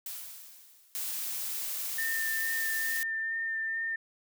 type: noise with exponential decay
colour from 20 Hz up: blue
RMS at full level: -38 dBFS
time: 0.06-1.44 s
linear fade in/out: 2 ms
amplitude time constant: 300 ms
type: noise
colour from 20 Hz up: blue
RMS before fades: -35 dBFS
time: 0.95-3.03 s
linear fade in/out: 0 ms
type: tone with vibrato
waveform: sine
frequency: 1803 Hz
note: A6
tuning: 42 cents sharp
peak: -30 dBFS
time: 1.98-3.96 s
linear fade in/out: 5 ms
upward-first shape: sine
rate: 2.3 Hz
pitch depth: 13 cents each way
effects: none